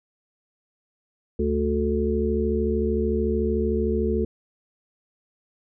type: harmonic tone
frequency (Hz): 73.42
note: D2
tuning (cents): 0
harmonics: 1 / 3 / 5 / 6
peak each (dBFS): -26 / -26 / -26 / -26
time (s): 1.39-4.25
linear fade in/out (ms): 5
effects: none

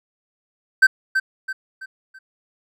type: tone with echo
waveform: triangle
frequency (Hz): 1547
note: G6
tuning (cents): -23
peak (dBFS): -6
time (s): 0.82-0.87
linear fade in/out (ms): 10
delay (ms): 330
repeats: 4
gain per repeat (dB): -8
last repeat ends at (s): 2.19
effects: none

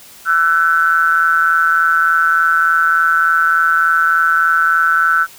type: ring-modulated tone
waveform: triangle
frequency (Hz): 81.7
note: E2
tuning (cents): -15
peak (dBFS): -5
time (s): 0.25-5.27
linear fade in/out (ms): 50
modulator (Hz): 1420
effects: white hiss -40 dBFS RMS until 5.38 s

